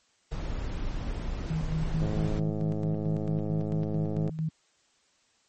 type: noise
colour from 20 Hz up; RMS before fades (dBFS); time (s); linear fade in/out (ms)
brown; -32; 0.31-2.4; 10
type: tone with tremolo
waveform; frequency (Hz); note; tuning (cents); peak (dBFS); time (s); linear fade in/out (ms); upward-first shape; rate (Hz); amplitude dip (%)
sine; 158.5; D#3; +32; -26; 1.5-4.49; 5; square; 4.5; 60
type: click train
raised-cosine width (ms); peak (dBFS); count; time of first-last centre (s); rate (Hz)
2; -21; 242; 2.02-4.294; 106
effects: white hiss -67 dBFS RMS until 5.48 s + MP3 32 kbps